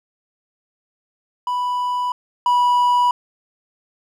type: tone pair in turn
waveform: triangle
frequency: 987.8 / 978.7 Hz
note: B5 / B5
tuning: 0 / -16 cents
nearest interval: unison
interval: 16 cents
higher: first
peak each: -17 / -11 dBFS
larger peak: second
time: 1.47-2.12 / 2.46-3.11 s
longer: neither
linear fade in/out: 2 ms
effects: none